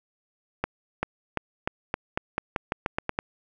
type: accelerating click train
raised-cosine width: 0.5 ms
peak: -10 dBFS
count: 13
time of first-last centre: 0.64-3.189 s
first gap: 390 ms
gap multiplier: 0.88
effects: none